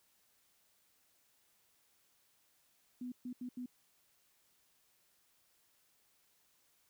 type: tone bursts at uneven times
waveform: sine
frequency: 248.3 Hz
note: B3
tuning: 9 cents sharp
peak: -40 dBFS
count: 4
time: 3.01-3.12 / 3.25-3.33 / 3.41-3.49 / 3.57-3.66 s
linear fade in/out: 5 ms
effects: white hiss -73 dBFS RMS until 6.89 s